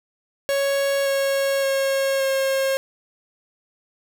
45% pulse tone with pitch steps, 554.4 / 549 / 543.6 / 538.3 Hz, C#5 / C#5 / C#5 / C5, 0 / -17 / -34 / +49 cents, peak -19 dBFS, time 0.49-2.77 s, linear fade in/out 0 ms, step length 570 ms, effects none

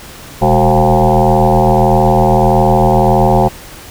sine tone with frequency modulation, 452.7 Hz, A4, 49 cents sharp, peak -6 dBFS, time 0.41-3.49 s, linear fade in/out 20 ms, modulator 81.6 Hz, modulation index 5.1, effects pink hiss -33 dBFS RMS until 3.9 s

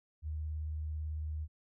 sine tone with vibrato, 77.1 Hz, D#2, 15 cents flat, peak -35 dBFS, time 0.22-1.48 s, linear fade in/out 50 ms, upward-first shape sine, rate 18 Hz, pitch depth 20 cents each way, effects none

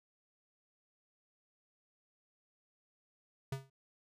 square tone with exponential decay, 135 Hz, C#3, 45 cents flat, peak -34 dBFS, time 3.52-3.7 s, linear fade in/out 5 ms, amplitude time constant 39 ms, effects resampled to 32000 Hz

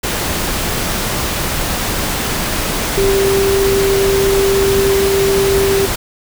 sine tone in noise, 392 Hz, G4, in tune, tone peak -11 dBFS, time 2.97-5.86 s, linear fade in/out 10 ms, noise pink, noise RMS -18 dBFS, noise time 0.03-5.96 s, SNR +4 dB, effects none

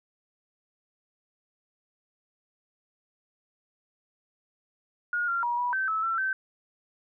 sine tone with pitch steps, 1434 / 1382 / 957 / 976 / 1546 / 1303 / 1344 / 1545 Hz, F6 / F6 / A#5 / B5 / G6 / E6 / E6 / G6, +45 / -19 / +45 / -21 / -24 / -20 / +33 / -26 cents, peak -25 dBFS, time 5.13-6.33 s, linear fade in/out 2 ms, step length 150 ms, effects none

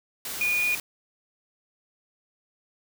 sine tone in noise, 2446 Hz, D#7, 30 cents flat, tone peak -22 dBFS, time 0.41-0.75 s, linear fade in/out 2 ms, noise white, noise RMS -34 dBFS, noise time 0.25-0.8 s, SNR +9 dB, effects none

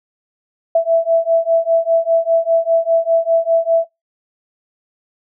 sine beating tone pair, 659.3 / 664.3 Hz, E5 / E5, 0 / +13 cents, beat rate 5 Hz, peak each -14 dBFS, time 0.75-3.85 s, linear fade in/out 5 ms, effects noise-tail reverb RT60 0.2 s tail -24 dB re dry

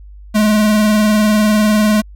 square tone with vibrato, 212.4 Hz, G#3, 39 cents sharp, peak -10 dBFS, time 0.34-2.02 s, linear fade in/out 20 ms, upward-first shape triangle, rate 20 Hz, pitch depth 50 cents each way, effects added 50 Hz sine -33 dBFS peak until 2.15 s

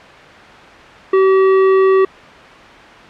sine tone with hard clipping, 382.4 Hz, G4, 43 cents flat, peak -10 dBFS, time 1.13-2.05 s, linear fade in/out 5 ms, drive 14 dB, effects white hiss -36 dBFS RMS until 3.09 s + low-pass 2000 Hz 12 dB/octave

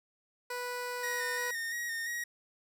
15% pulse tone, 492 Hz, B4, 7 cents flat, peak -29 dBFS, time 0.5-1.51 s, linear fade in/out 5 ms
45% pulse tone with vibrato, 1864.7 Hz, A#6, in tune, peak -34 dBFS, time 1.03-2.24 s, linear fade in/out 5 ms, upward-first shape square, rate 2.9 Hz, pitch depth 30 cents each way
effects none

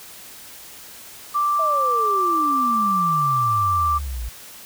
sine tone, 1174.7 Hz, D6, in tune, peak -17 dBFS, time 1.34-3.99 s, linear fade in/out 20 ms
sine exponential sweep, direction down, 659.3 to 55 Hz, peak -25 dBFS, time 1.59-4.29 s, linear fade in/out 5 ms
effects white hiss -41 dBFS RMS until 4.65 s

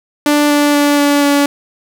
sawtooth tone with pitch steps, 294 / 291.8 / 289.6 / 287.5 / 285.3 Hz, D4 / D4 / D4 / D4 / C#4, +2 / -11 / -24 / -37 / +50 cents, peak -5 dBFS, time 0.26-1.46 s, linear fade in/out 2 ms, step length 240 ms, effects none

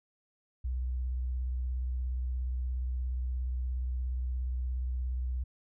sine tone with vibrato, 62.7 Hz, B1, 27 cents sharp, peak -30 dBFS, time 0.64-5.44 s, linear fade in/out 10 ms, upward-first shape sine, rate 17 Hz, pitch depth 44 cents each way, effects none

